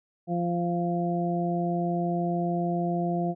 harmonic tone, 173.4 Hz, F3, 12 cents flat, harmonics 1 / 2 / 3 / 4, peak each -27 / -31 / -38 / -30 dBFS, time 0.27-3.35 s, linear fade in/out 50 ms, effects none

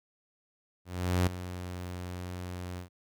sawtooth tone with ADSR envelope, 89.9 Hz, F#2, 49 cents flat, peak -19 dBFS, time 0.85-2.89 s, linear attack 420 ms, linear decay 8 ms, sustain -14 dB, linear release 110 ms, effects none

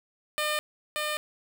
10% pulse tone with echo, 604 Hz, D5, 48 cents sharp, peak -18 dBFS, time 0.38-0.59 s, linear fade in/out 0 ms, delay 580 ms, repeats 1, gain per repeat -2 dB, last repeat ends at 1.17 s, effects none

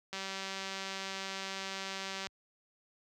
click train, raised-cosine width 0.2 ms, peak -22 dBFS, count 414, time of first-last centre 0.13-2.27 s, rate 193 Hz, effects high-pass 60 Hz 12 dB/octave

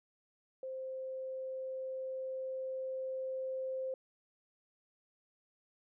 sine tone with level ramp, 523.3 Hz, C5, in tune, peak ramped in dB -39 to -35 dBFS, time 0.63-3.94 s, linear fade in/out 2 ms, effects none

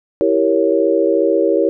sine chord, E diminished seventh, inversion none, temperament equal, 329.6 / 392 / 466.2 / 554.4 Hz, E4 / G4 / Bb4 / Db5, 0 / 0 / 0 / 0 cents, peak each -17 dBFS, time 0.21-1.69 s, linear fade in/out 0 ms, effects none

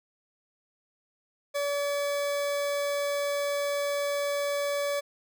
40% pulse tone, 572 Hz, D5, 46 cents flat, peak -26 dBFS, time 1.54-5.01 s, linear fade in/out 20 ms, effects none

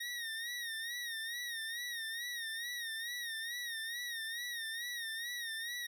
25% pulse tone with vibrato, 1864.7 Hz, A#6, in tune, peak -35 dBFS, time 0-5.87 s, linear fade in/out 10 ms, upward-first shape sine, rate 2.3 Hz, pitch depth 80 cents each way, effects none

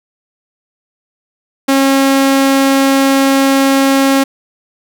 sawtooth tone, 271.8 Hz, C#4, 34 cents flat, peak -4 dBFS, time 1.68-4.24 s, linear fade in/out 10 ms, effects none

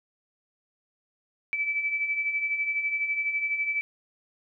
sine beating tone pair, 2300 / 2312 Hz, D7 / D7, -37 / -28 cents, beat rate 12 Hz, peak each -34 / -26 dBFS, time 1.53-3.81 s, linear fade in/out 0 ms, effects none

